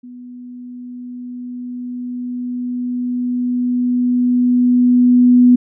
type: tone with level ramp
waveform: sine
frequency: 246.8 Hz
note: B3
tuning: 1 cent flat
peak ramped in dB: -32 to -5 dBFS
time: 0.03-5.56 s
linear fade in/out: 10 ms
effects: none